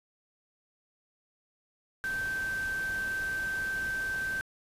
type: tone in noise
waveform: sine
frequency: 1555 Hz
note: G6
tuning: 14 cents flat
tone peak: -30 dBFS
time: 2.04-4.41 s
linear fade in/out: 0 ms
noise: pink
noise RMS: -44 dBFS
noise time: 2.04-4.41 s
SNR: +11 dB
effects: resampled to 32000 Hz